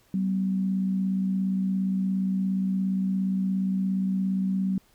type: tone pair together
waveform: sine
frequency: 191.02 / 248.2 Hz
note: G3 / B3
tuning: -45 / +9 cents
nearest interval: perfect fourth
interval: 454 cents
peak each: -23 / -35 dBFS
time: 0.14-4.78 s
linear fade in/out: 2 ms
effects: pink hiss -62 dBFS RMS until 4.94 s